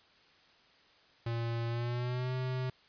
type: tone with pitch glide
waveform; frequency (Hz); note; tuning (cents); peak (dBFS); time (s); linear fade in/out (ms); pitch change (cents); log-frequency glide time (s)
square; 116.54 to 128.56; A#2 to C3; 0 to -30; -33; 1.26-2.7; 5; +170; 1.68-2.34
effects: white hiss -63 dBFS RMS until 2.88 s + resampled to 11025 Hz

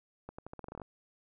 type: accelerating click train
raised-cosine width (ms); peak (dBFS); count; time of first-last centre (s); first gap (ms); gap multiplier
1; -29; 12; 0.29-0.817; 95; 0.85
effects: none

